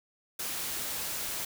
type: noise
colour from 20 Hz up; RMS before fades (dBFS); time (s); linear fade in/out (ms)
white; -35; 0.39-1.45; 5
effects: none